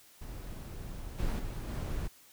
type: noise with level steps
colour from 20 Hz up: brown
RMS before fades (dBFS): -42 / -32 / -38 / -35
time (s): 0.21-2.08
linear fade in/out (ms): 10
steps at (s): 1.18 / 1.38 / 1.67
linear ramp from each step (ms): 20
effects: white hiss -59 dBFS RMS until 2.32 s